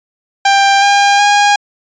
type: tone with pitch steps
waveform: sawtooth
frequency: 792 / 804.9 / 818 Hz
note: G5 / G5 / G#5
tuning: +18 / +46 / -26 cents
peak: -3 dBFS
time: 0.45-1.56 s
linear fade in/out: 5 ms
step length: 370 ms
effects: resampled to 16000 Hz